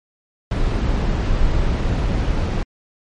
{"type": "noise", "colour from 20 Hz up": "brown", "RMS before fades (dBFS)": -18, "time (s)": [0.51, 2.63], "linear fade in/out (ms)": 2, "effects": ["low-pass 5000 Hz 12 dB/octave", "MP3 48 kbps"]}